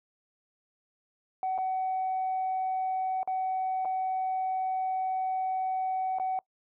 sine tone with dropouts, 753 Hz, F#5, 30 cents sharp, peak -26 dBFS, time 1.43-6.39 s, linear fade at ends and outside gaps 1 ms, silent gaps 1.579-1.585 / 3.231-3.275 / 3.849-3.854 / 6.186-6.198 s, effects noise-tail reverb RT60 0.1 s tail -24 dB re dry + tanh soft clip ceiling -24 dBFS

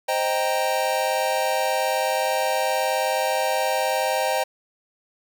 square chord, C minor seventh, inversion none, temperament equal, 523.3 / 622.3 / 784 / 932.3 Hz, C5 / Eb5 / G5 / Bb5, 0 / 0 / 0 / 0 cents, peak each -27 / -27 / -26 / -29 dBFS, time 0.08-4.44 s, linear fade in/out 10 ms, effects none

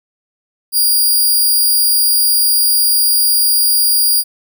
5% pulse tone, 4814 Hz, D8, 42 cents sharp, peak -3 dBFS, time 0.72-4.24 s, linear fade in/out 50 ms, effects none

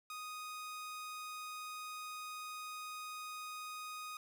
sawtooth tone, 1244.5 Hz, D#6, in tune, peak -40 dBFS, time 0.1-4.17 s, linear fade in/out 2 ms, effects none

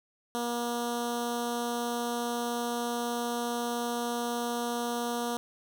10% pulse tone with notch filter, 238.4 Hz, A#3, 39 cents sharp, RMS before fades -32 dBFS, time 0.35-5.37 s, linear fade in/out 0 ms, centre 2000 Hz, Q 1, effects none

